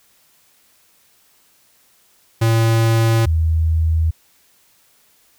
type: tone pair in turn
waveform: square / sine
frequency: 113.6 / 80.58 Hz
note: A#2 / E2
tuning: -44 / -39 cents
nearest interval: tritone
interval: 595 cents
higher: first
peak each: -13 dBFS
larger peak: neither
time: 2.41-3.26 / 3.26-4.11 s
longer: neither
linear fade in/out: 10 ms
effects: white hiss -56 dBFS RMS until 5.38 s